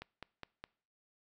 click train, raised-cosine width 0.3 ms, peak -28 dBFS, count 4, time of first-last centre 0.02-0.64 s, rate 4.84 Hz, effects noise-tail reverb RT60 0.5 s tail -23 dB re dry

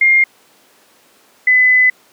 sine tone pair in turn, 2121 / 2010 Hz, C7 / B6, +23 / +30 cents, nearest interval minor second, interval 93 cents, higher first, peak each -7 dBFS, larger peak neither, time 0.01-0.24 / 1.47-1.9 s, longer second, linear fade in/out 5 ms, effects pink hiss -50 dBFS RMS until 2.12 s + high-pass 300 Hz 12 dB/octave

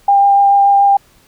sine tone with vibrato, 799 Hz, G5, 33 cents sharp, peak -6 dBFS, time 0.08-0.97 s, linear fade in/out 5 ms, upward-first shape triangle, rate 6.9 Hz, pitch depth 11 cents each way, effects pink hiss -50 dBFS RMS until 1.27 s

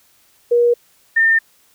sine tone pair in turn, 477.8 / 1808.8 Hz, A#4 / A6, +43 / +47 cents, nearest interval octave + major seventh, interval 2304 cents, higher second, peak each -10 dBFS, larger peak neither, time 0.51-0.74 / 1.16-1.39 s, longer neither, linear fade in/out 10 ms, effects white hiss -55 dBFS RMS until 1.74 s

